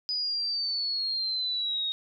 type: exponential sweep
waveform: sine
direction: down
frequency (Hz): 4977 to 3729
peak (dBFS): -27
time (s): 0.09-1.92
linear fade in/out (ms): 0
effects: none